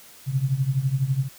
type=tone with tremolo; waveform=sine; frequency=134 Hz; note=C3; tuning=42 cents sharp; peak=-16 dBFS; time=0.26-1.29 s; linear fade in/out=50 ms; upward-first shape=triangle; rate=12 Hz; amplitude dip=90%; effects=white hiss -48 dBFS RMS until 1.38 s